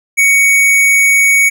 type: tone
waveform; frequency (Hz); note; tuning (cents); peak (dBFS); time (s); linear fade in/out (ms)
square; 2236; C#7; +14; -7; 0.17-1.5; 20
effects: none